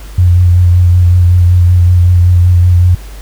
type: tone with vibrato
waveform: sine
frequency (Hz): 88.8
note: F2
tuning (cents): +29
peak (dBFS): -3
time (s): 0.18-2.95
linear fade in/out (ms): 5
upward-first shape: sine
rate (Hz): 5.3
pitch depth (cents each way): 26
effects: added 50 Hz sine -25 dBFS peak until 3.21 s + pink hiss -36 dBFS RMS until 3.21 s